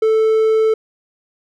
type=tone; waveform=triangle; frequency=440 Hz; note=A4; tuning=in tune; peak=-9 dBFS; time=0.02-0.74 s; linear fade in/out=5 ms; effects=none